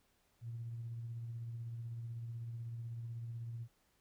sine tone with tremolo, 116.54 Hz, A#2, in tune, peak -39 dBFS, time 0.41-3.68 s, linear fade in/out 50 ms, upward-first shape triangle, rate 16 Hz, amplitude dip 35%, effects tanh soft clip ceiling -35 dBFS + pink hiss -75 dBFS RMS until 4 s

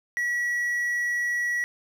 triangle tone, 1931 Hz, B6, 39 cents flat, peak -22 dBFS, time 0.17-1.64 s, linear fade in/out 0 ms, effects 9-bit

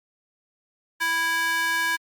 square tone with high-pass filter, 329.6 Hz, E4, in tune, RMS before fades -24 dBFS, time 1-1.97 s, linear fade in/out 20 ms, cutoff 1400 Hz, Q 4.3, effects Opus 48 kbps

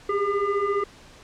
sine tone with frequency modulation, 408.3 Hz, G#4, 29 cents flat, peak -21 dBFS, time 0.09-0.84 s, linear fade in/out 5 ms, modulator 802 Hz, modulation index 1.2, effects pink hiss -49 dBFS RMS until 1.23 s + low-pass 7000 Hz 12 dB/octave

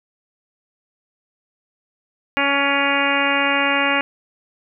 harmonic tone with a mistuned harmonic, 280.3 Hz, C#4, 19 cents sharp, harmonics 1 / 2 / 3 / 4 / 5 / 6 / 7 / 8 / 9 / 10, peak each -25 / -25 / -25 / -25 / -25 / -25 / -25 / -25 / -25 / -25 dBFS, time 2.37-4.01 s, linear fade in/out 0 ms, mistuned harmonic 9, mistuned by -35 cents, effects none

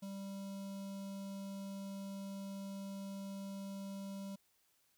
square tone with notch filter, 196.2 Hz, G3, 2 cents sharp, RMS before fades -45 dBFS, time 0.02-4.36 s, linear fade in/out 10 ms, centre 1800 Hz, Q 0.8, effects white hiss -75 dBFS RMS until 4.97 s

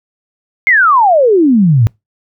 sine exponential sweep, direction down, 2181 to 103.83 Hz, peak -5 dBFS, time 0.67-1.87 s, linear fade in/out 0 ms, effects noise-tail reverb RT60 0.2 s tail -26 dB re dry

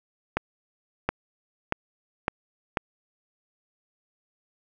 accelerating click train, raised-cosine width 0.5 ms, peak -8 dBFS, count 5, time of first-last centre 0.37-2.772 s, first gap 720 ms, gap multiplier 0.88, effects none

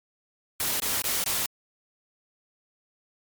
white noise bursts, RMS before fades -27 dBFS, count 4, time 0.6-1.46 s, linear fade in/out 2 ms, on 200 ms, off 20 ms, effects MP3 96 kbps

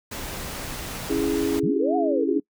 pink noise, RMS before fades -33 dBFS, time 0.11-1.6 s, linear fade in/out 10 ms
sine chord, C# minor, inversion none, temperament equal, 277.2 / 329.6 / 415.3 Hz, C#4 / E4 / G#4, 0 / 0 / 0 cents, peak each -25 dBFS, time 1.09-2.4 s, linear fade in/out 20 ms
sine linear two-way sweep, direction up then down, 119.4 to 743 to 266.3 Hz, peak -23 dBFS, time 1.63-2.4 s, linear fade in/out 5 ms, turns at 1.96 s
effects noise-tail reverb RT60 0.1 s tail -23 dB re dry

